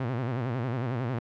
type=tone with vibrato; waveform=sawtooth; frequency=123.47 Hz; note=B2; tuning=in tune; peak=-24 dBFS; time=0-1.19 s; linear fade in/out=5 ms; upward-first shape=sine; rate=11 Hz; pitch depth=150 cents each way; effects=low-pass 2000 Hz 12 dB/octave